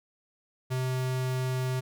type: tone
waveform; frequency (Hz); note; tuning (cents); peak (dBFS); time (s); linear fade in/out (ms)
square; 128.8; C3; -27; -28; 0.7-1.81; 20
effects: none